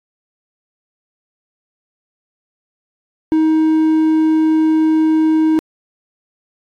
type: tone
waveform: triangle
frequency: 315.5 Hz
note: D#4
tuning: 24 cents sharp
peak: -8 dBFS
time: 3.32-5.59 s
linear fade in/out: 0 ms
effects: AAC 48 kbps